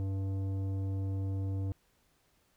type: tone with tanh clipping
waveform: sine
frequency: 96.8 Hz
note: G2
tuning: 21 cents flat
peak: -33 dBFS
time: 0-1.72 s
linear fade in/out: 0 ms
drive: 12 dB
effects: pink hiss -71 dBFS RMS until 2.56 s